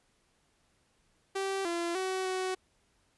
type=tone with pitch steps; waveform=sawtooth; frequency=388.4 / 341.6 / 376.4 / 373.3 Hz; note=G4 / F4 / F#4 / F#4; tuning=-16 / -38 / +30 / +15 cents; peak=-27 dBFS; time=1.35-2.55 s; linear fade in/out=10 ms; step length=300 ms; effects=pink hiss -71 dBFS RMS until 3.17 s + resampled to 24000 Hz